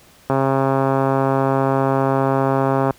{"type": "click train", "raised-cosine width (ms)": 1, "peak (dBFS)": -4, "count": 353, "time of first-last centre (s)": [0.3, 2.907], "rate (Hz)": 135, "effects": ["pink hiss -49 dBFS RMS until 2.98 s", "high-pass 60 Hz 12 dB/octave"]}